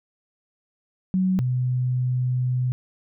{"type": "tone pair in turn", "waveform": "sine", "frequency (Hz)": [186.7, 126.09], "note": ["F#3", "B2"], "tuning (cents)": [16, 36], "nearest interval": "perfect fifth", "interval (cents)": 680, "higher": "first", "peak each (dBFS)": [-18, -20], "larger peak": "first", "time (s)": [[1.14, 1.39], [1.39, 2.72]], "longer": "second", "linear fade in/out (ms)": 0, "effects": []}